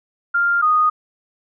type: tone pair in turn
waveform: sine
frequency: 1396.9 / 1238.3 Hz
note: F6 / D#6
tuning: 0 / -9 cents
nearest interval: major second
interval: 209 cents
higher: first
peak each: -14 / -12 dBFS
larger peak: second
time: 0.34-0.62 / 0.62-0.9 s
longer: neither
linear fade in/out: 10 ms
effects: none